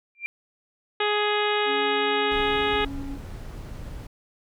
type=tone with exponential growth; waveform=sine; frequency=2372 Hz; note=D7; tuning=17 cents sharp; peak=-23 dBFS; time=0.15-0.26 s; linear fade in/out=0 ms; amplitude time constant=22 ms
type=harmonic tone; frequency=417.5 Hz; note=G#4; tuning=9 cents sharp; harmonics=1 / 2 / 3 / 4 / 5 / 6 / 7 / 8 / 9; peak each=-25 / -28 / -30 / -31 / -32 / -33 / -33 / -34 / -35 dBFS; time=1-2.85 s; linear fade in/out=5 ms
type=tone; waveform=triangle; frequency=277.2 Hz; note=C#4; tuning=in tune; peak=-31 dBFS; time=1.65-3.19 s; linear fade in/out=50 ms
type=noise; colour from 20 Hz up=brown; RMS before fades=-36 dBFS; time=2.31-4.07 s; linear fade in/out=5 ms
effects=none